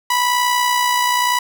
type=tone with amplitude modulation; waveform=sawtooth; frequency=984 Hz; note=B5; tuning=7 cents flat; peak=-9 dBFS; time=0.1-1.39 s; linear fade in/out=5 ms; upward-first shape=sine; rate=60.8 Hz; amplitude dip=40%; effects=8-bit